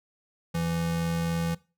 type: tone pair together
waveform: square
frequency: 83.6 / 167.2 Hz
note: E2 / E3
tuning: +25 / +25 cents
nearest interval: octave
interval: 1200 cents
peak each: -39 / -27 dBFS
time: 0.54-1.55 s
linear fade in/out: 10 ms
effects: noise-tail reverb RT60 0.3 s tail -20 dB re dry